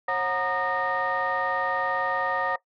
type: tone cluster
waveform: sine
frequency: 542 / 733 / 934 / 1224 / 1852 Hz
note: C#5 / F#5 / A#5 / D#6 / A#6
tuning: -39 / -16 / +3 / -29 / -12 cents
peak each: -29 dBFS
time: 0.08-2.56 s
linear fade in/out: 5 ms
effects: noise-tail reverb RT60 0.1 s tail -18 dB re dry + tanh soft clip ceiling -17 dBFS